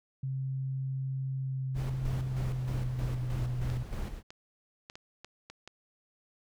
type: tone with pitch glide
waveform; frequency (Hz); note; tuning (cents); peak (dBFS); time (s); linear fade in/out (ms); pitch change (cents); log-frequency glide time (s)
sine; 133.2 to 124.28; C3 to B2; +31 to +11; -31; 0.23-3.83; 5; -120; 1.37-3.37
type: noise with tremolo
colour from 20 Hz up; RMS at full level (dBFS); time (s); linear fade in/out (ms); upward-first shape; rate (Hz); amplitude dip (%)
brown; -35; 1.74-4.23; 50; square; 3.2; 50
type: clicks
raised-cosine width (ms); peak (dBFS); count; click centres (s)
0.2; -28; 7; 3.701 / 4.305 / 4.899 / 4.955 / 5.246 / 5.5 / 5.676
effects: none